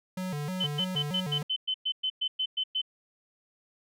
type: tone with vibrato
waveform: square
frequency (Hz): 164.81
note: E3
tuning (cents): 0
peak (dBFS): -32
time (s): 0.17-1.43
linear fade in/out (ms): 5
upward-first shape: square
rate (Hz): 3.2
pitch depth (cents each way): 200
type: tone bursts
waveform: sine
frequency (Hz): 3051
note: G7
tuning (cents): -48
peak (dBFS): -26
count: 13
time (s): 0.6-2.817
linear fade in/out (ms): 10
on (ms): 69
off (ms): 110
effects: none

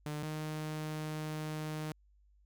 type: tone pair in turn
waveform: sawtooth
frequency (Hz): 150 / 154.4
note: D3 / D#3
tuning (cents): +37 / -13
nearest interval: minor second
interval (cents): 50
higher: second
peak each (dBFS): -33 / -33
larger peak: neither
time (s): 0.06-0.23 / 0.23-1.92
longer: second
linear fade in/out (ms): 2
effects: added 50 Hz sine -63 dBFS peak until 2.45 s

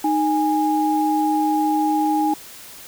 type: tone pair together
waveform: sine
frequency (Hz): 309 / 825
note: D#4 / G#5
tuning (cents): -12 / -12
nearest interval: octave + perfect fourth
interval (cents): 1700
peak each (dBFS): -19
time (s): 0.04-2.34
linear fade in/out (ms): 5
effects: white hiss -40 dBFS RMS until 2.87 s

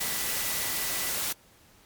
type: tone in noise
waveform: sine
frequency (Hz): 1975.5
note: B6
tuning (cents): 0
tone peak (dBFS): -41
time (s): 0-1.11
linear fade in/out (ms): 10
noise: white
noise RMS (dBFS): -30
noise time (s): 0-1.33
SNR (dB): -14
effects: pink hiss -58 dBFS RMS until 1.85 s + MP3 96 kbps

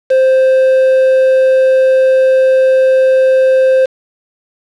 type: tone with quantisation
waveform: triangle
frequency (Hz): 523.3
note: C5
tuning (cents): 0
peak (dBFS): -4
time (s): 0.1-3.86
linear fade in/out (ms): 10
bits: 4
effects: low-pass 4000 Hz 12 dB/octave

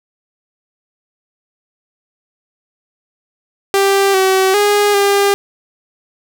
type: tone with pitch steps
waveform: sawtooth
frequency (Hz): 393.6 / 380 / 411.7 / 400.9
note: G4 / F#4 / G#4 / G4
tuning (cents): +7 / +46 / -15 / +39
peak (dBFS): -6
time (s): 3.74-5.34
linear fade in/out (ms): 0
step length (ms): 400
effects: none

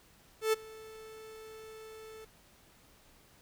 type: tone with ADSR envelope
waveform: 45% pulse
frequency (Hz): 438.9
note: A4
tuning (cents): -4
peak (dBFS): -24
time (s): 0.41-2.25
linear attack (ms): 120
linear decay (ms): 17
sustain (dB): -23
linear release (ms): 7
effects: pink hiss -62 dBFS RMS until 3.41 s

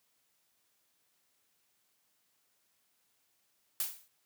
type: noise with exponential decay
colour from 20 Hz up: blue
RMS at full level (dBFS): -30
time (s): 3.8-4.08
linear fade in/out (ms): 2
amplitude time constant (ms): 60
effects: white hiss -75 dBFS RMS until 4.25 s + high-pass 80 Hz 12 dB/octave

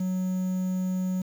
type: tone with quantisation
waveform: triangle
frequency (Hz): 185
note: F#3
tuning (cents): 0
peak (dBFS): -23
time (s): 0-1.22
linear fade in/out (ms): 5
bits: 8
effects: none

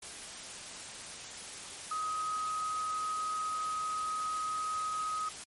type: tone in noise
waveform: sine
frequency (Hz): 1260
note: D#6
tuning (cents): +21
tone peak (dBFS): -32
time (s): 1.91-5.29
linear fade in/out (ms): 5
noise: white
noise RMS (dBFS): -44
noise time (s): 0.02-5.44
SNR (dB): +9
effects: MP3 48 kbps

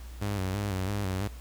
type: tone with vibrato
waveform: sawtooth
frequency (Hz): 98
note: G2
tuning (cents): 0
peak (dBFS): -25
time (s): 0.21-1.28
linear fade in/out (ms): 10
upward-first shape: square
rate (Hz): 3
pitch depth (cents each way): 73
effects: added 60 Hz sine -40 dBFS peak until 1.4 s + pink hiss -53 dBFS RMS until 1.4 s

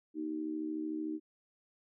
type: tone with amplitude modulation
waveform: sine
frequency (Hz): 311.1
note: D#4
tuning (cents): 0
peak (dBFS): -31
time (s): 0.14-1.2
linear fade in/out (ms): 50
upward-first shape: sine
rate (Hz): 73.4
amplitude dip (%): 75
effects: none

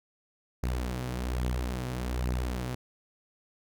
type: beating tone pair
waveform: sawtooth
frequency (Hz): 61.74 / 62.94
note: B1 / B1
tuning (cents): 0 / +33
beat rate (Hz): 1.2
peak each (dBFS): -27 / -31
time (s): 0.63-2.75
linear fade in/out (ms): 5
effects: none

